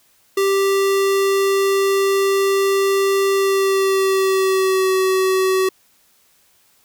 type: tone with pitch glide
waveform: square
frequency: 392 to 377.8 Hz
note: G4 to F#4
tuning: 0 to +36 cents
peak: -15 dBFS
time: 0.37-5.69 s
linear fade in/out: 5 ms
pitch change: -64 cents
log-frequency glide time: 3.33-4.91 s
effects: white hiss -57 dBFS RMS until 6.84 s